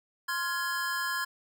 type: chord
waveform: square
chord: F minor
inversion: second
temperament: just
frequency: 1047.7 / 1396.9 / 1676.3 Hz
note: C6 / F6 / Ab6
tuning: +2 / 0 / +16 cents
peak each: -35 / -37 / -33 dBFS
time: 0.28-1.25 s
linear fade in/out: 10 ms
effects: none